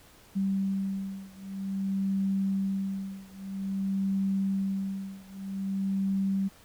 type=beating tone pair; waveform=sine; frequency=194.1 / 194.61 Hz; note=G3 / G3; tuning=-17 / -12 cents; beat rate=0.51 Hz; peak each=-30 / -31 dBFS; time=0.35-6.49 s; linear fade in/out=20 ms; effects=pink hiss -56 dBFS RMS until 6.64 s